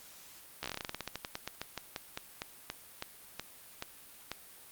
slowing click train, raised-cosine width 0.2 ms, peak -19 dBFS, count 28, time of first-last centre 0.63-4.316 s, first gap 13 ms, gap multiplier 1.15, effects white hiss -54 dBFS RMS until 4.71 s + Opus 48 kbps

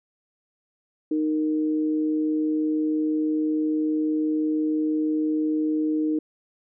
sine tone pair together, 308.9 / 462.8 Hz, D#4 / A#4, -12 / -13 cents, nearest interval perfect fifth, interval 699 cents, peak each -21 / -32 dBFS, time 1.11-6.19 s, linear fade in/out 5 ms, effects none

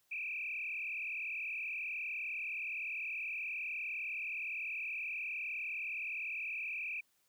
sine tone with frequency modulation, 2481 Hz, D#7, 6 cents flat, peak -37 dBFS, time 0.11-7.01 s, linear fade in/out 10 ms, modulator 39.4 Hz, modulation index 3.8, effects white hiss -75 dBFS RMS until 7.28 s

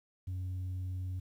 sine tone, 92 Hz, F#2, 9 cents flat, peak -32 dBFS, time 0.27-1.2 s, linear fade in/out 10 ms, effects tanh soft clip ceiling -34 dBFS + 11-bit

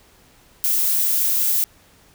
violet noise, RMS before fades -19 dBFS, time 0.64-1.64 s, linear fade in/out 0 ms, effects pink hiss -53 dBFS RMS until 2.14 s

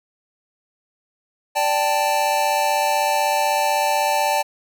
square chord, D suspended fourth, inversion none, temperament equal, 587.3 / 784 / 880 Hz, D5 / G5 / A5, 0 / 0 / 0 cents, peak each -24 / -23 / -21 dBFS, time 1.55-4.43 s, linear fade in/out 20 ms, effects none

